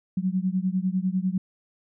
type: beating tone pair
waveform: sine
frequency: 182 / 192 Hz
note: F#3 / G3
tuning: -28 / -36 cents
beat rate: 10 Hz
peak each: -25 / -26 dBFS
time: 0.17-1.38 s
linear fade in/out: 5 ms
effects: none